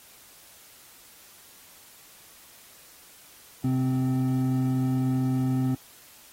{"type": "tone pair together", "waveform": "triangle", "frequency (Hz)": [129.55, 259.1], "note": ["C3", "C4"], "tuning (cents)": [-17, -17], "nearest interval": "octave", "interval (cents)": 1200, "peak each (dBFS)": -23, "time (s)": [3.64, 5.75], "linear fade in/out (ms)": 5, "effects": ["white hiss -52 dBFS RMS until 6.32 s", "AAC 48 kbps"]}